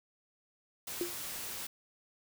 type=noise; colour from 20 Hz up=white; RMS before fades=-41 dBFS; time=0.87-1.67 s; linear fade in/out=5 ms
type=tone with exponential decay; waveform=sine; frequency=348.4 Hz; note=F4; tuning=4 cents flat; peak=-28 dBFS; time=1.01-1.17 s; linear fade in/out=1 ms; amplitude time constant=33 ms
effects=none